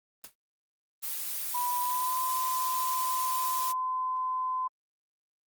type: noise with exponential decay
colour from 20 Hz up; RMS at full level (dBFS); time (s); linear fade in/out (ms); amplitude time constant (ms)
white; -38; 0.24-0.35; 2; 22
type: noise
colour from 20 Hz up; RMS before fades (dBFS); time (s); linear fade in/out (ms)
blue; -34; 1.02-3.73; 20
type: tone with pitch glide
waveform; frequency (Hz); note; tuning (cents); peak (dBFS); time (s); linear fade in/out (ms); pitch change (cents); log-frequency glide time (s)
sine; 983 to 1024.2; B5 to C6; -8 to -37; -28; 1.54-4.68; 10; +71; 1.78-2.17
effects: Opus 24 kbps